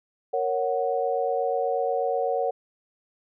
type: chord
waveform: sine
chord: F# major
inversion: first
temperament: equal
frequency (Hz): 466.2 / 554.4 / 740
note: A#4 / C#5 / F#5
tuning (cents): 0 / 0 / 0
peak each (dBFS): -27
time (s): 0.33-2.51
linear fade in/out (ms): 10
effects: none